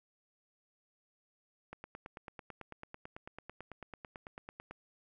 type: click train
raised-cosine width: 0.5 ms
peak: -30 dBFS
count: 28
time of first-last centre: 1.73-4.71 s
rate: 9.06 Hz
effects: none